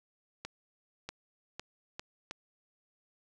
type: accelerating click train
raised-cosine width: 0.2 ms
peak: -22 dBFS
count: 5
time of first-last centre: 0.45-2.311 s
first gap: 640 ms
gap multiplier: 0.79
effects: none